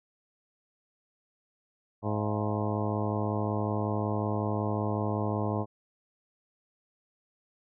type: harmonic tone with a mistuned harmonic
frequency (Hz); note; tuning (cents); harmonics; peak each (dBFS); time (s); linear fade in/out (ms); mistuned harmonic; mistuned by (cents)
105.4; G#2; +26; 1 / 2 / 3 / 4 / 5 / 6 / 7 / 8 / 9 / 10; -31 / -34 / -36 / -37 / -38 / -39 / -39 / -40 / -41 / -41; 2.02-5.66; 50; 7; -83
effects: none